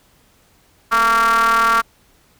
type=ring-modulated tone; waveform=square; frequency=116.3 Hz; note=A#2; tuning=4 cents flat; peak=-10 dBFS; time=0.91-1.82 s; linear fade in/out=20 ms; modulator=1260 Hz; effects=pink hiss -55 dBFS RMS until 2.39 s